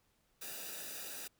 white noise with comb filter, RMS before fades -45 dBFS, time 0.41-1.28 s, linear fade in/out 10 ms, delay 0.93 ms, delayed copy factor -0.7, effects pink hiss -75 dBFS RMS until 1.39 s

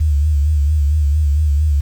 sine tone with vibrato, 74.2 Hz, D2, 18 cents sharp, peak -11 dBFS, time 0-1.81 s, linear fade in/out 10 ms, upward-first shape sine, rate 4.4 Hz, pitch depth 82 cents each way, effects 7-bit

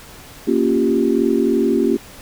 sine chord, G half-diminished seventh, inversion first, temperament equal, 233.1 / 277.2 / 349.2 / 392 Hz, Bb3 / Db4 / F4 / G4, 0 / 0 / 0 / 0 cents, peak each -19 dBFS, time 0.47-1.97 s, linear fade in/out 10 ms, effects pink hiss -40 dBFS RMS until 2.21 s

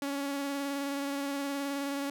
sawtooth tone with vibrato, 280 Hz, C#4, 18 cents sharp, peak -28 dBFS, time 0.02-2.1 s, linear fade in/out 2 ms, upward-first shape square, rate 19 Hz, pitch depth 17 cents each way, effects none

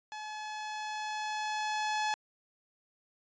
sawtooth tone with level ramp, 854 Hz, G#5, 48 cents sharp, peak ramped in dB -36 to -25 dBFS, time 0.12-2.14 s, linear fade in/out 0 ms, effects resampled to 16000 Hz

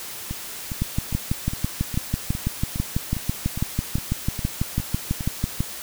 two click trains, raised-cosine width 5 ms, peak -9 / -16 dBFS, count 30 / 13, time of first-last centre 0.82-5.605 / 0.31-5.208 s, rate 6.06 / 2.45 Hz, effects white hiss -35 dBFS RMS until 5.82 s

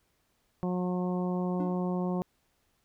harmonic tone, 180.6 Hz, F#3, 42 cents flat, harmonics 1 / 2 / 3 / 4 / 5 / 6, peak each -29 / -35 / -39 / -41 / -43 / -45 dBFS, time 0.63-2.22 s, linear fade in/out 0 ms
triangle tone with exponential decay, 293.7 Hz, D4, in tune, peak -28 dBFS, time 1.6-1.87 s, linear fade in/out 1 ms, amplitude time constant 57 ms
effects pink hiss -73 dBFS RMS until 2.84 s

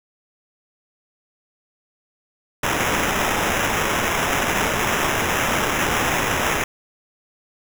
blue noise with sample-and-hold, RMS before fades -21 dBFS, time 2.63-6.64 s, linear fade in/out 5 ms, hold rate 4410 Hz, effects none

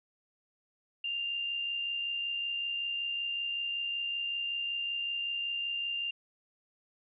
sine tone with amplitude modulation, 2794 Hz, F7, in tune, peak -30 dBFS, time 1.04-6.11 s, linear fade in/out 5 ms, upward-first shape sine, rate 65.3 Hz, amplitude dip 35%, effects none

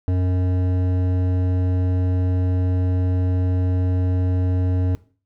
sine tone with hard clipping, 91.3 Hz, F#2, 23 cents flat, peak -19 dBFS, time 0.08-4.95 s, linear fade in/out 0 ms, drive 12 dB, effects noise-tail reverb RT60 0.4 s tail -19 dB re dry

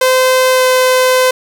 sawtooth tone with pitch glide, 515 to 511.7 Hz, C5 to C5, -28 to -39 cents, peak -4 dBFS, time 0.01-1.31 s, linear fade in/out 5 ms, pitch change -11 cents, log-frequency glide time 0.51-0.65 s, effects 7-bit

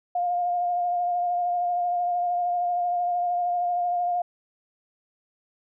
sine tone with vibrato, 707 Hz, F5, 21 cents sharp, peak -22 dBFS, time 0.15-4.22 s, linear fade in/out 5 ms, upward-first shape sine, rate 13 Hz, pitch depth 21 cents each way, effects none

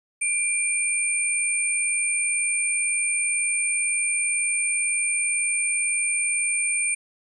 sine tone pair together, 2373 / 8959 Hz, D7 / C#9, +17 / +17 cents, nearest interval octave + major seventh, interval 2300 cents, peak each -25 / -23 dBFS, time 0.21-6.95 s, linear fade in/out 10 ms, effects 10-bit

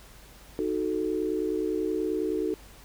sine chord, D# diminished, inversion none, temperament equal, 311.1 / 370 / 440 Hz, D#4 / F#4 / A4, 0 / 0 / 0 cents, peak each -30 dBFS, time 0.59-2.54 s, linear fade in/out 0 ms, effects added 50 Hz sine -51 dBFS peak until 2.84 s + pink hiss -52 dBFS RMS until 2.84 s

